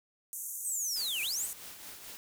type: band-pass noise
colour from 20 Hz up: white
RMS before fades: -40 dBFS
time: 0.33-1.53 s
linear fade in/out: 0 ms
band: 6200 to 15000 Hz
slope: 96 dB/octave
type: linear two-way sweep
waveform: sine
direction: down then up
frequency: 8570 to 2300 to 8570 Hz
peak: -32 dBFS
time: 0.64-1.47 s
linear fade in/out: 20 ms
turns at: 1.22 s
type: noise with tremolo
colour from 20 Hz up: white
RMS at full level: -45 dBFS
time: 0.96-2.17 s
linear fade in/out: 0 ms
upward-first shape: triangle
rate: 4.6 Hz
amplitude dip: 50%
effects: none